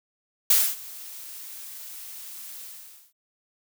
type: noise with ADSR envelope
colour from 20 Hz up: blue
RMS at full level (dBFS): -17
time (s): 0.5-3.13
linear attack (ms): 4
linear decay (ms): 250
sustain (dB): -23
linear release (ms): 520
effects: none